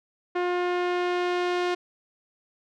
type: tone with low-pass filter sweep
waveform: sawtooth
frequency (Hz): 356.1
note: F4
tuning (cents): +34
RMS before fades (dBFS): -26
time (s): 0.35-1.75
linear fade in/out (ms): 10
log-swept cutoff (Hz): 2100 to 4000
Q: 0.85
effects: none